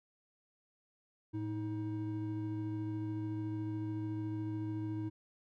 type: tone pair together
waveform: triangle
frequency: 110 / 316.2 Hz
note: A2 / D#4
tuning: 0 / +28 cents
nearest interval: octave + tritone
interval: 1828 cents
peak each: -37 / -36 dBFS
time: 1.33-5.1 s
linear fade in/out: 20 ms
effects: none